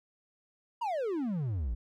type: exponential sweep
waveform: triangle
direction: down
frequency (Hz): 987.8 to 51.5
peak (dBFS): -28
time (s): 0.81-1.75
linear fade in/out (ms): 10
effects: none